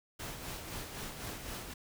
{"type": "noise with tremolo", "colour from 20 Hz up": "pink", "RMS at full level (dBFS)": -41, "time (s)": [0.19, 1.74], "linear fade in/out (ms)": 10, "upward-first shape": "sine", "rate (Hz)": 3.9, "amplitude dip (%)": 45, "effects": []}